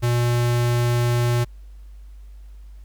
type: tone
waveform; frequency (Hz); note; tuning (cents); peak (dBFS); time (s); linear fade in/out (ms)
square; 120.3; B2; -45; -18; 0.02-1.45; 20
effects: added 50 Hz sine -38 dBFS peak until 2.84 s + pink hiss -63 dBFS RMS until 2.84 s